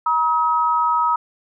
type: tone pair together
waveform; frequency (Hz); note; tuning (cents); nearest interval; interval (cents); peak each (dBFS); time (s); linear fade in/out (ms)
sine; 954.4 / 1274; A#5 / D#6; +41 / +41; perfect fourth; 500; -18; 0.06-1.16; 5
effects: none